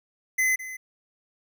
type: tone with echo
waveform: square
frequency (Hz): 2037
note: C7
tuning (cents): -47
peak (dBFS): -21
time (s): 0.38-0.56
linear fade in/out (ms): 10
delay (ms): 210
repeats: 1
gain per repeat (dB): -14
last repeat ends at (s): 0.77
effects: none